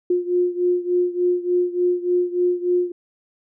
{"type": "beating tone pair", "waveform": "sine", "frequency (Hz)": [355.3, 358.7], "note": ["F4", "F4"], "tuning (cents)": [30, 46], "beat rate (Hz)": 3.4, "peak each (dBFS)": [-19, -22], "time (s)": [0.1, 2.92], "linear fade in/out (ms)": 5, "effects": []}